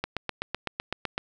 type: click train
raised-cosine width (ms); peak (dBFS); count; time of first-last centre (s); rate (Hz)
0.3; -12; 10; 0.04-1.179; 7.9
effects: none